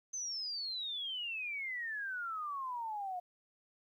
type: exponential sweep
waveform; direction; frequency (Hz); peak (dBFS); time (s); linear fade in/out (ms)
sine; down; 6272 to 707; -37; 0.13-3.2; 10
effects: 12-bit